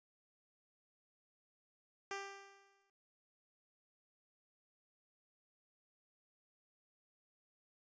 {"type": "tone with exponential decay", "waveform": "10% pulse", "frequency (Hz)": 395.1, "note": "G4", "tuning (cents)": 14, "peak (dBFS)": -31, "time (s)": [2.11, 2.9], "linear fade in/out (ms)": 1, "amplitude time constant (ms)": 170, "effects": ["resampled to 16000 Hz"]}